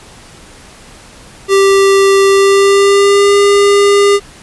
square tone with pitch glide, 392 to 403.5 Hz, G4 to G#4, 0 to -50 cents, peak -6 dBFS, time 1.48-4.2 s, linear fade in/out 50 ms, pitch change +50 cents, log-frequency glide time 2.29-3.35 s, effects pink hiss -37 dBFS RMS until 4.42 s + resampled to 24000 Hz

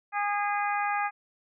harmonic tone, 409.8 Hz, G#4, 23 cents flat, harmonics 2 / 3 / 4 / 5 / 6, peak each -28 / -32 / -34 / -36 / -38 dBFS, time 0.12-1.11 s, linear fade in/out 50 ms, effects none

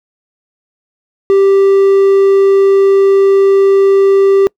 triangle tone, 392 Hz, G4, in tune, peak -3 dBFS, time 1.3-4.47 s, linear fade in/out 0 ms, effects noise-tail reverb RT60 0.1 s tail -26 dB re dry

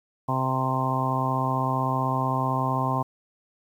harmonic tone, 130.81 Hz, C3, in tune, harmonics 1 / 2 / 3 / 4 / 5 / 6 / 7 / 8, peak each -27 / -31 / -38 / -38 / -33 / -32 / -30 / -28 dBFS, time 0.28-3.03 s, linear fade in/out 10 ms, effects 9-bit

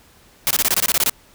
white noise bursts, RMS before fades -17 dBFS, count 11, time 0.47-1.096 s, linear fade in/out 0 ms, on 36 ms, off 23 ms, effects pink hiss -51 dBFS RMS until 1.34 s

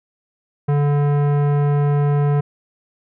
sine tone with tanh clipping, 144.7 Hz, D3, 25 cents flat, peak -16 dBFS, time 0.68-2.41 s, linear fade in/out 10 ms, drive 17 dB, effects none

